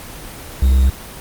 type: tone with quantisation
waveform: triangle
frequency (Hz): 65.41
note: C2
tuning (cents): 0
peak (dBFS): -7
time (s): 0.62-0.9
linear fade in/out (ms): 5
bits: 6
effects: pink hiss -33 dBFS RMS until 1.2 s + Opus 24 kbps